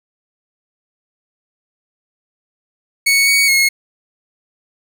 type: tone with pitch steps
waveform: sawtooth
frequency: 2219 / 2240 / 2167 Hz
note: C#7 / C#7 / C#7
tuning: +1 / +18 / -40 cents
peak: -7 dBFS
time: 3.06-3.69 s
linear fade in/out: 10 ms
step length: 210 ms
effects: none